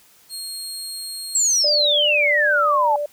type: tone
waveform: 25% pulse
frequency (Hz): 4255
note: C8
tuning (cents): +28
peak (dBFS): -24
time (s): 0.29-1.65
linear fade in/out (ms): 50
type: exponential sweep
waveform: sine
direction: down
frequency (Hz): 7840 to 830.6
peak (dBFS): -15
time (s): 1.35-2.96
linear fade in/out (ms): 2
type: tone with vibrato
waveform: sine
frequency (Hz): 590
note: D5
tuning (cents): +8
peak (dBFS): -21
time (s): 1.64-3.06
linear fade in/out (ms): 5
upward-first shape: triangle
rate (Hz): 2.8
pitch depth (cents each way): 16
effects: white hiss -53 dBFS RMS until 3.12 s